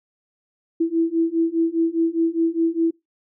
sine beating tone pair, 327.6 / 332.5 Hz, E4 / E4, -11 / +15 cents, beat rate 4.9 Hz, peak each -21 / -20 dBFS, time 0.8-2.91 s, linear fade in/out 10 ms, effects noise-tail reverb RT60 0.2 s tail -24 dB re dry

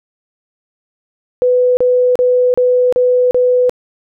sine tone bursts, 498.2 Hz, B4, 15 cents sharp, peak -8 dBFS, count 6, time 1.42-3.695 s, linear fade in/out 0 ms, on 350 ms, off 35 ms, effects none

